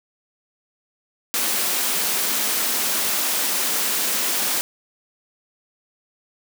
white high-pass noise, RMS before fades -22 dBFS, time 1.34-4.61 s, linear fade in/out 0 ms, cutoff 170 Hz, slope 96 dB/octave, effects none

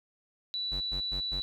sine tone, 3951 Hz, B7, in tune, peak -31 dBFS, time 0.54-1.42 s, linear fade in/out 0 ms
square tone bursts, 46.07 Hz, F#1, 7 cents flat, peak -36 dBFS, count 4, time 0.71-1.41 s, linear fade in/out 20 ms, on 100 ms, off 100 ms
effects none

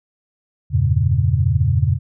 sine chord, E diminished seventh, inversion none, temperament equal with one note detuned, 83.94 / 98 / 116.54 / 138.59 Hz, E2 / G2 / Bb2 / Db3, +32 / 0 / 0 / 0 cents, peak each -19 dBFS, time 0.7-1.99 s, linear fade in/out 50 ms, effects none

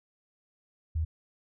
sine tone, 79.7 Hz, D#2, 42 cents sharp, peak -26 dBFS, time 0.95-1.05 s, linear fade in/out 10 ms, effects none

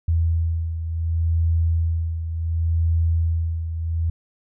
sine beating tone pair, 82.41 / 83.1 Hz, E2 / E2, 0 / +15 cents, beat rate 0.69 Hz, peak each -19 / -26 dBFS, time 0.08-4.1 s, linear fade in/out 5 ms, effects none

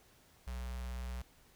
square tone with notch filter, 61.8 Hz, B1, 2 cents sharp, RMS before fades -41 dBFS, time 0.47-1.22 s, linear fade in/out 5 ms, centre 310 Hz, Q 0.67, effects pink hiss -65 dBFS RMS until 1.55 s

